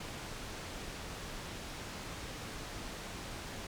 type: low-pass noise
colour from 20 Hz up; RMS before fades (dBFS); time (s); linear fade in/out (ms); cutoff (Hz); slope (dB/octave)
pink; -44; 0-3.67; 5; 7500; 12
effects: none